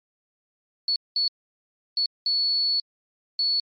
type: tone bursts at uneven times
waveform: sine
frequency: 4417 Hz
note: C#8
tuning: 7 cents flat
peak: -20 dBFS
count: 5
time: 0.88-0.96 / 1.16-1.28 / 1.97-2.06 / 2.26-2.8 / 3.39-3.6 s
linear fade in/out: 2 ms
effects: MP3 32 kbps